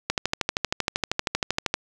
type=click train; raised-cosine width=0.2 ms; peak=-5 dBFS; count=22; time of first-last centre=0.1-1.741 s; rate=12.8 Hz; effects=none